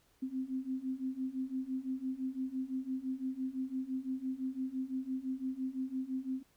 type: beating tone pair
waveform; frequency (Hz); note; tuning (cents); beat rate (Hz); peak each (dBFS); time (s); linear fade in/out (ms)
sine; 257.8 / 263.7; C4 / C4; -26 / +14; 5.9; -39 / -37; 0.22-6.43; 10
effects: pink hiss -70 dBFS RMS until 6.56 s